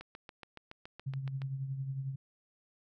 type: click train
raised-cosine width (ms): 0.3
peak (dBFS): -30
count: 11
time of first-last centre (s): 0.01-1.418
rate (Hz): 7.1
type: tone with tremolo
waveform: sine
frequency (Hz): 134.9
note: C#3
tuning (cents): -47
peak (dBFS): -32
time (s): 1.06-2.16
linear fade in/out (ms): 10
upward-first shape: triangle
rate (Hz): 11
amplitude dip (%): 60
effects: none